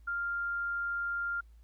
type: tone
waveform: sine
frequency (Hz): 1396.9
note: F6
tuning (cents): 0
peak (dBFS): -31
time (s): 0.07-1.41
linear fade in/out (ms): 10
effects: added 56 Hz sine -53 dBFS peak until 1.63 s + pink hiss -75 dBFS RMS until 1.63 s